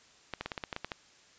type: clicks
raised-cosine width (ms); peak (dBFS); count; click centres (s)
0.3; -19; 10; 0.337 / 0.41 / 0.46 / 0.518 / 0.578 / 0.638 / 0.728 / 0.764 / 0.846 / 0.918
effects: white hiss -60 dBFS RMS until 1.38 s + resampled to 16000 Hz